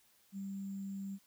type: tone with sample-and-hold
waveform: sine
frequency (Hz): 196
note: G3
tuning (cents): 0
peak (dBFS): -39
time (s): 0.32-1.19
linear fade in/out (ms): 50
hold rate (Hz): 7350
effects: white hiss -69 dBFS RMS until 1.26 s